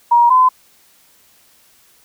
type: tone pair in turn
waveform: sine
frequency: 949 / 1020 Hz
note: A#5 / C6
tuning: +31 / -44 cents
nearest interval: minor second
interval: 125 cents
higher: second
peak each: -7 dBFS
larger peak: neither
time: 0.11-0.3 / 0.3-0.49 s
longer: neither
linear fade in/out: 10 ms
effects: white hiss -52 dBFS RMS until 2.04 s